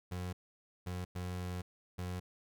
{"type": "tone bursts at uneven times", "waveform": "30% pulse", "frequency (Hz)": 90.2, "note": "F#2", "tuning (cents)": -44, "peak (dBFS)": -35, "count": 4, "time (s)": [[0.11, 0.33], [0.86, 1.05], [1.15, 1.62], [1.98, 2.2]], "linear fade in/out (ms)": 10, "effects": []}